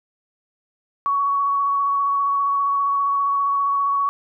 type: tone with vibrato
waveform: sine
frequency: 1120 Hz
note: C#6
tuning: 18 cents sharp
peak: -17 dBFS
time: 1.06-4.09 s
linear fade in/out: 0 ms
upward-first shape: sine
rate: 15 Hz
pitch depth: 13 cents each way
effects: none